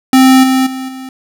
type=tone with level steps; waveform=square; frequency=261.6 Hz; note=C4; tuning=in tune; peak=-4 / -9 / -20 / -25 dBFS; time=0.13-1.09 s; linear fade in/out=2 ms; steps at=0.43 / 0.66 / 0.88 s; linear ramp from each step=10 ms; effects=none